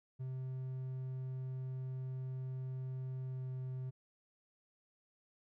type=tone with pitch glide; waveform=triangle; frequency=130 to 129.25 Hz; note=C3 to C3; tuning=-11 to -21 cents; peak=-37 dBFS; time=0.19-3.91 s; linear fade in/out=20 ms; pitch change=-10 cents; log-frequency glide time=3.24-3.47 s; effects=none